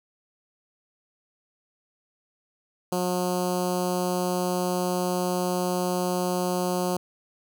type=tone with notch filter; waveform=10% pulse; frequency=180 Hz; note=F#3; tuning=47 cents flat; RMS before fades=-26 dBFS; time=2.92-6.97 s; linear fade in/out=5 ms; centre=2100 Hz; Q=0.57; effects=none